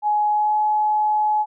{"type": "tone with pitch glide", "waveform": "sine", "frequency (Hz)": [840, 849.3], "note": ["G#5", "G#5"], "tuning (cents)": [19, 39], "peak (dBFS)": -16, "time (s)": [0.02, 1.46], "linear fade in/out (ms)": 50, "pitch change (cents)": 20, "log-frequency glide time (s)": [0.3, 0.56], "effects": []}